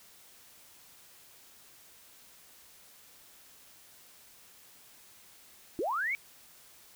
sine linear sweep, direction up, 290 to 2323 Hz, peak -29 dBFS, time 5.79-6.15 s, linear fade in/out 0 ms, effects white hiss -57 dBFS RMS until 6.95 s

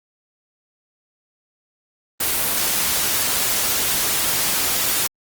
white noise, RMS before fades -20 dBFS, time 2.2-5.07 s, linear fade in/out 5 ms, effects Opus 24 kbps

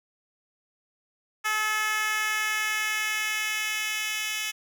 10% pulse tone with high-pass filter sweep, 430 Hz, A4, 40 cents flat, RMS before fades -28 dBFS, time 1.44-4.52 s, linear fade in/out 20 ms, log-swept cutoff 1300 to 2900 Hz, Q 1.4, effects none

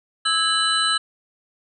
sine tone cluster, 1307 / 1646 / 2981 / 4004 / 8460 Hz, E6 / G#6 / F#7 / B7 / C9, -15 / -16 / +12 / +23 / +18 cents, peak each -23 / -25 / -24 / -22 / -29 dBFS, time 0.25-0.98 s, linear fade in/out 10 ms, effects none

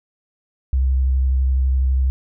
sine tone with vibrato, 65.41 Hz, C2, in tune, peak -14 dBFS, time 0.73-2.1 s, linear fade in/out 0 ms, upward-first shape triangle, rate 12 Hz, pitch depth 28 cents each way, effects none

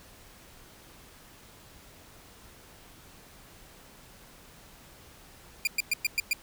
sawtooth tone bursts, 2397 Hz, D7, 35 cents sharp, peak -20 dBFS, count 6, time 5.65-6.332 s, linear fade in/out 2 ms, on 22 ms, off 110 ms, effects pink hiss -53 dBFS RMS until 6.42 s

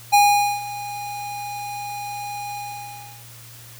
square tone with ADSR envelope, 819 Hz, G#5, 24 cents flat, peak -11 dBFS, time 0.12-3.24 s, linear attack 21 ms, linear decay 460 ms, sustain -18 dB, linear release 700 ms, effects added 117 Hz sine -44 dBFS peak until 3.79 s + white hiss -44 dBFS RMS until 3.79 s

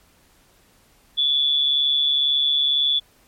sine tone with amplitude modulation, 3442 Hz, A7, 39 cents flat, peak -14 dBFS, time 1.17-3 s, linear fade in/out 20 ms, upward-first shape sine, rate 142 Hz, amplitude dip 50%, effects pink hiss -57 dBFS RMS until 3.27 s + MP3 64 kbps

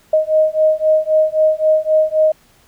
sine beating tone pair, 622.3 / 626.1 Hz, D#5 / D#5, 0 / +11 cents, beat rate 3.8 Hz, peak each -14 dBFS, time 0.13-2.32 s, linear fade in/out 5 ms, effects pink hiss -52 dBFS RMS until 2.67 s

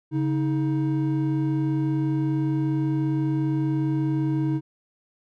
triangle tone pair together, 140.4 / 315.2 Hz, C#3 / D#4, +22 / +23 cents, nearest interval octave + major second, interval 1401 cents, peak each -22 dBFS, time 0.11-4.61 s, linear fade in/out 50 ms, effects none

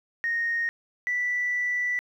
sine tone pair in turn, 1859 / 1969.5 Hz, A#6 / B6, -5 / -5 cents, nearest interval minor second, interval 100 cents, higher second, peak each -23 dBFS, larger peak neither, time 0.24-0.69 / 1.07-1.99 s, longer second, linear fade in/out 0 ms, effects tanh soft clip ceiling -19 dBFS + 10-bit

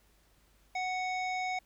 harmonic tone with a mistuned harmonic, 740 Hz, F#5, in tune, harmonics 1 / 3 / 5 / 7 / 9, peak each -33 / -36 / -48 / -50 / -52 dBFS, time 0.75-1.59 s, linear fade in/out 5 ms, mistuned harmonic 5, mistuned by +21 cents, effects added 50 Hz sine -67 dBFS peak until 1.65 s + pink hiss -68 dBFS RMS until 1.65 s

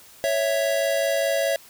square tone pair together, 554.4 / 659.3 Hz, C#5 / E5, 0 / 0 cents, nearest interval minor third, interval 300 cents, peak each -24 dBFS, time 0.24-1.56 s, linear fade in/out 0 ms, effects white hiss -49 dBFS RMS until 1.69 s

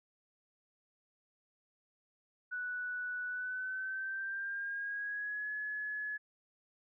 sine tone with pitch glide, 1480 to 1700.1 Hz, F#6 to G#6, 0 to +40 cents, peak -36 dBFS, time 2.51-6.18 s, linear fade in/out 20 ms, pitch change +240 cents, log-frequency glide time 3.27-5.51 s, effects none

